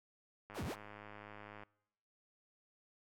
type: click train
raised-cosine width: 0.5 ms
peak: -36 dBFS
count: 119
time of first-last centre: 0.5-1.635 s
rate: 104 Hz
type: exponential two-way sweep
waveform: 40% pulse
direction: down then up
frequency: 1709 to 65.41 to 1709 Hz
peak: -38 dBFS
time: 0.54-0.76 s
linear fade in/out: 50 ms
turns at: 0.64 s
effects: noise-tail reverb RT60 0.9 s tail -25 dB re dry